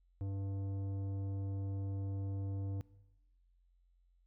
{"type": "tone with tanh clipping", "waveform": "sine", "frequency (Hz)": 98, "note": "G2", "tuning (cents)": 0, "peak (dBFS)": -38, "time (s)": [0.21, 2.81], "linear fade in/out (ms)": 0, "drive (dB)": 12, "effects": ["noise-tail reverb RT60 1.0 s tail -20 dB re dry", "added 44 Hz sine -67 dBFS peak until 4.26 s"]}